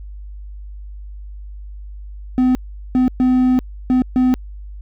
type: tone bursts at uneven times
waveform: triangle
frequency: 254.2 Hz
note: C4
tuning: 50 cents flat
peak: -9 dBFS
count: 5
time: 2.38-2.55 / 2.95-3.08 / 3.2-3.59 / 3.9-4.02 / 4.16-4.34 s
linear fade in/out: 0 ms
effects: added 50 Hz sine -30 dBFS peak until 4.81 s